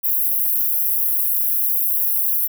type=high-pass noise; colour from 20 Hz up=white; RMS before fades=-19 dBFS; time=0.03-2.48 s; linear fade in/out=20 ms; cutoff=11000 Hz; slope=96 dB/octave; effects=none